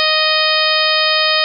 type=harmonic tone; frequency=622.3 Hz; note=D#5; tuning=in tune; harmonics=1 / 2 / 3 / 4 / 5 / 6 / 7 / 8; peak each=-20 / -20 / -20 / -20 / -20 / -20 / -20 / -20 dBFS; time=0-1.44 s; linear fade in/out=0 ms; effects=none